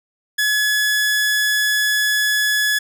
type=tone; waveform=sawtooth; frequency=1700 Hz; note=G#6; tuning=40 cents sharp; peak=-12 dBFS; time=0.38-2.79 s; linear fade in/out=10 ms; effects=none